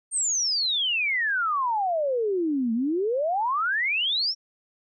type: exponential two-way sweep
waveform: sine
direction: down then up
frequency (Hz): 8870 to 220 to 5640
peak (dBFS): -22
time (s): 0.11-4.35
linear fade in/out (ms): 50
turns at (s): 2.73
effects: none